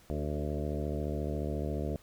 harmonic tone with a mistuned harmonic, 74.3 Hz, D2, 21 cents sharp, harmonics 1 / 2 / 3 / 4 / 5 / 6 / 7 / 8 / 9, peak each -35 / -38 / -40 / -41 / -42 / -43 / -43 / -44 / -45 dBFS, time 0.1-1.96 s, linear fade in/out 0 ms, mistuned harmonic 5, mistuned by +24 cents, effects pink hiss -60 dBFS RMS until 2.02 s

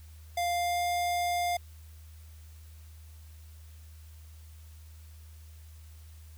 square tone with pitch glide, 698.5 to 703.4 Hz, F5 to F5, 0 to +12 cents, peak -28 dBFS, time 0.37-1.57 s, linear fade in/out 5 ms, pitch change +12 cents, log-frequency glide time 0.5-0.82 s, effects added 78 Hz sine -47 dBFS peak until 6.37 s + white hiss -61 dBFS RMS until 6.37 s

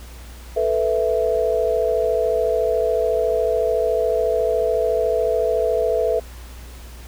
sine chord, A suspended second, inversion none, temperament equal, 440 / 493.9 / 659.3 Hz, A4 / B4 / E5, 0 / 0 / 0 cents, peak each -21 dBFS, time 0.56-6.2 s, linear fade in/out 10 ms, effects added 60 Hz sine -36 dBFS peak until 7.07 s + pink hiss -44 dBFS RMS until 7.07 s

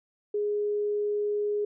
sine tone, 415 Hz, G#4, 1 cent flat, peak -25 dBFS, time 0.34-1.65 s, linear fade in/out 5 ms, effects none

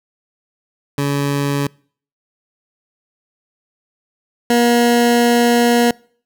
20% pulse tone pair in turn, 141.7 / 238.3 Hz, C#3 / A#3, +38 / +38 cents, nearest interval major sixth, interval 900 cents, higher second, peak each -11 / -6 dBFS, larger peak second, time 0.98-1.67 / 4.5-5.91 s, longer second, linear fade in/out 2 ms, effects noise-tail reverb RT60 0.5 s tail -26 dB re dry

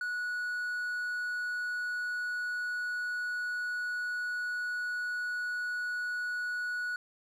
triangle tone, 1466 Hz, F#6, 16 cents flat, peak -30 dBFS, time 0.01-6.96 s, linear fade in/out 2 ms, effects none

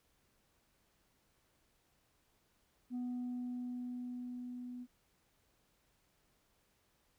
sine tone with level ramp, 246.9 Hz, B3, in tune, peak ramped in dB -34 to -43 dBFS, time 2.9-4.87 s, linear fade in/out 50 ms, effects tanh soft clip ceiling -36 dBFS + pink hiss -75 dBFS RMS until 7.18 s

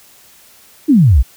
sine exponential sweep, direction down, 329.6 to 53 Hz, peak -5 dBFS, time 0.88-1.23 s, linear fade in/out 20 ms, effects white hiss -45 dBFS RMS until 1.36 s

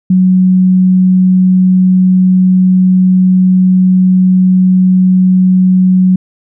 sine tone, 185 Hz, F#3, in tune, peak -4 dBFS, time 0.1-6.16 s, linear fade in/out 5 ms, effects none

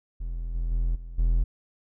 triangle tone with level steps, 41.86 Hz, E1, 27 cents sharp, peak -27 / -23 / -20 / -34 / -17 dBFS, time 0.2-1.44 s, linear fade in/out 10 ms, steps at 0.54 / 0.71 / 0.95 / 1.18 s, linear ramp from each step 10 ms, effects none

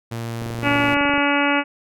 sawtooth tone with pitch glide, 115.8 to 116.47 Hz, A#2 to A#2, -11 to -1 cents, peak -22 dBFS, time 0.11-0.95 s, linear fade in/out 10 ms, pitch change +10 cents, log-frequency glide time 0.42-0.6 s
click train, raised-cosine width 2 ms, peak -19 dBFS, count 19, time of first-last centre 0.42-1.179 s, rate 23.7 Hz
harmonic tone, 285.7 Hz, D4, 48 cents flat, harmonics 1 / 2 / 3 / 4 / 5 / 6 / 7 / 8 / 9 / 10, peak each -21 / -25 / -24 / -27 / -24 / -30 / -27 / -26 / -26 / -30 dBFS, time 0.62-1.64 s, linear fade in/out 50 ms
effects none

